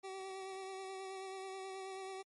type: tone with vibrato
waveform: 25% pulse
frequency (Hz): 382.7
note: G4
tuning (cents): -42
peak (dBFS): -40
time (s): 0.03-2.23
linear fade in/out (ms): 20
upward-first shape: sine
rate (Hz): 9.3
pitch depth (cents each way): 23
effects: MP3 48 kbps